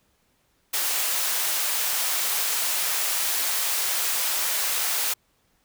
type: high-pass noise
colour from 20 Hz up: white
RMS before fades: -25 dBFS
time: 0.73-5.14 s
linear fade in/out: 10 ms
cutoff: 620 Hz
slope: 12 dB/octave
effects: pink hiss -67 dBFS RMS until 5.64 s